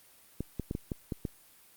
clicks, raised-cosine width 3 ms, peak -20 dBFS, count 7, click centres 0.406 / 0.597 / 0.711 / 0.751 / 0.918 / 1.122 / 1.252 s, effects white hiss -59 dBFS RMS until 1.76 s + Opus 32 kbps

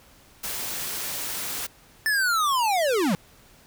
white noise, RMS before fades -31 dBFS, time 0.43-1.67 s, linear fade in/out 10 ms
square linear sweep, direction down, 1777 to 155.56 Hz, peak -21 dBFS, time 2.06-3.15 s, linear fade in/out 0 ms
effects pink hiss -54 dBFS RMS until 3.66 s

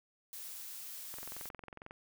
blue noise, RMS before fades -46 dBFS, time 0.33-1.49 s, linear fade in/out 0 ms
click train, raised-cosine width 0.5 ms, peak -32 dBFS, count 18, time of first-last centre 1.14-1.909 s, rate 22.1 Hz
effects none

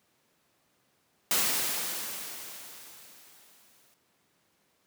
white noise with exponential decay, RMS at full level -25 dBFS, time 1.31-3.94 s, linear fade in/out 0 ms, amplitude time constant 570 ms, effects pink hiss -70 dBFS RMS until 4.86 s + high-pass 150 Hz 12 dB/octave

